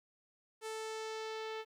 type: tone with low-pass filter sweep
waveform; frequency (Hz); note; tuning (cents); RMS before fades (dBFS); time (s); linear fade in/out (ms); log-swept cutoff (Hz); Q
sawtooth; 440; A4; 0; -42; 0.61-1.65; 50; 10000 to 3300; 1.3
effects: 12-bit